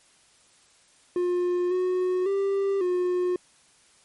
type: tone with pitch steps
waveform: triangle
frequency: 355.8 / 366 / 394 / 359.9 Hz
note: F4 / F#4 / G4 / F#4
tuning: +32 / -19 / +9 / -48 cents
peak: -20 dBFS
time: 1.16-3.36 s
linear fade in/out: 2 ms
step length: 550 ms
effects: white hiss -59 dBFS RMS until 4.04 s + MP3 48 kbps